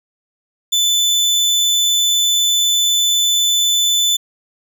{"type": "tone", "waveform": "30% pulse", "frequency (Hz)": 3508, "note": "A7", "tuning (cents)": -6, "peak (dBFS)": -10, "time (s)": [0.72, 4.17], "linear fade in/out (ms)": 10, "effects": []}